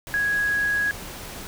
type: tone in noise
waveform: sine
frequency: 1661.2 Hz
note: G#6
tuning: in tune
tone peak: -20 dBFS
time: 0.14-0.91 s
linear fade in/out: 0 ms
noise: pink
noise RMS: -37 dBFS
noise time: 0.07-1.47 s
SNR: +14 dB
effects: none